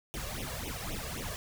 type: noise with flanger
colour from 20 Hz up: pink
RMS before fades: -38 dBFS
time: 0.14-1.36 s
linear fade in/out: 0 ms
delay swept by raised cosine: 0.32 to 1.82 ms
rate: 3.8 Hz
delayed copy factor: +1
effects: none